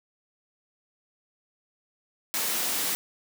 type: high-pass noise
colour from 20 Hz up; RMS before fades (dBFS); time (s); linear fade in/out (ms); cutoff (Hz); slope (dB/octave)
white; -28; 2.34-2.95; 0; 160; 24
effects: none